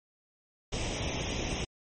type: noise with comb filter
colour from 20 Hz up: pink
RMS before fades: -33 dBFS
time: 0.72-1.65 s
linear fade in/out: 10 ms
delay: 0.34 ms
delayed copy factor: +0.65
effects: MP3 32 kbps